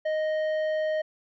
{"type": "tone with tanh clipping", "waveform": "triangle", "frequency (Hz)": 622, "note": "D#5", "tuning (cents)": -1, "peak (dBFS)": -26, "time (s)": [0.05, 1.02], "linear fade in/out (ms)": 10, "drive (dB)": 13, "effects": []}